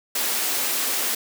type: high-pass noise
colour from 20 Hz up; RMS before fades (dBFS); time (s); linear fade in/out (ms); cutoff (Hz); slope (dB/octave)
white; -24; 0.15-1.15; 5; 220; 96
effects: none